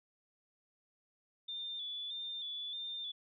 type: tone with vibrato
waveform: sine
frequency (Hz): 3527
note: A7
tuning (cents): +3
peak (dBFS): -39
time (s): 1.48-3.12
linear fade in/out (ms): 10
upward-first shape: square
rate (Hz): 1.6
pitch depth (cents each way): 38
effects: none